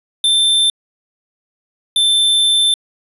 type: tone pair in turn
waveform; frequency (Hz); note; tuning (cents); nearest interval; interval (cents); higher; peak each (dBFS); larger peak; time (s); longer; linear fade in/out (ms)
square; 3560 / 3547; A7 / A7; +20 / +13; unison; 7; first; -11; neither; 0.24-0.7 / 1.96-2.74; second; 2
effects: resampled to 32000 Hz